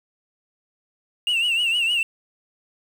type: tone with vibrato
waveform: sine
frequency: 2794 Hz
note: F7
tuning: in tune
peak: -16 dBFS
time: 1.27-2.03 s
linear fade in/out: 2 ms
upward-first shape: triangle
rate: 6.5 Hz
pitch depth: 110 cents each way
effects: tanh soft clip ceiling -17 dBFS + 7-bit